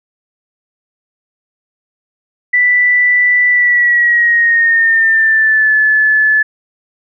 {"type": "tone with pitch glide", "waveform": "sine", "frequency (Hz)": [1975.5, 1729.7], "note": ["B6", "A6"], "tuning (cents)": [0, -30], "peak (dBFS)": -7, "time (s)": [2.53, 6.43], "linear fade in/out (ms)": 10, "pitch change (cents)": -230, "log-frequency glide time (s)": [3.5, 5.75], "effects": []}